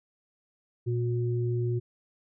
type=tone pair together; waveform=sine; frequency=118.6 / 361.4 Hz; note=A#2 / F#4; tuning=+30 / -41 cents; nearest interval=octave + perfect fifth; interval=1929 cents; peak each=-26 / -32 dBFS; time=0.86-1.8 s; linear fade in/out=20 ms; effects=none

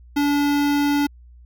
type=tone with notch filter; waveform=square; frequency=288.1 Hz; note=D4; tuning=33 cents flat; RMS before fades=-19 dBFS; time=0.16-1.07 s; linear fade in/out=10 ms; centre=8300 Hz; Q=1.6; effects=added 60 Hz sine -43 dBFS peak until 1.45 s

